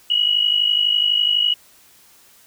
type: tone pair together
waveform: sine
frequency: 2900 / 2952 Hz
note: F#7 / F#7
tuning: -35 / -5 cents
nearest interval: unison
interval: 30 cents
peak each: -16 / -20 dBFS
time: 0.1-1.54 s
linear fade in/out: 5 ms
effects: white hiss -51 dBFS RMS until 2.46 s